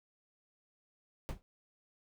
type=noise with exponential decay; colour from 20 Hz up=brown; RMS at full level=-31 dBFS; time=1.29-1.42 s; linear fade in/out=0 ms; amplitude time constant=27 ms; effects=none